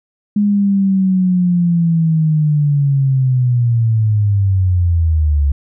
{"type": "linear sweep", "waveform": "sine", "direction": "down", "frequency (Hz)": [207.7, 69.3], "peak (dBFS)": -10, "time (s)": [0.36, 5.52], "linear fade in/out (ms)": 5, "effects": []}